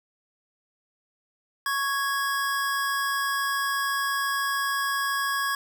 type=tone pair together; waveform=square; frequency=1107.2 / 1659 Hz; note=C#6 / G#6; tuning=-2 / -2 cents; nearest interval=perfect fifth; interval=700 cents; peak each=-28 / -28 dBFS; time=1.66-5.55 s; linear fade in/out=2 ms; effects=none